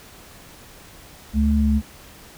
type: tone pair together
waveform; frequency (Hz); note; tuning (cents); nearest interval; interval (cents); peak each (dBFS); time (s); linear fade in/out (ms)
sine; 71.2 / 216; C#2 / A3; +47 / -32; octave + perfect fifth; 1921; -18; 1.33-1.82; 50
effects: pink hiss -45 dBFS RMS until 2.37 s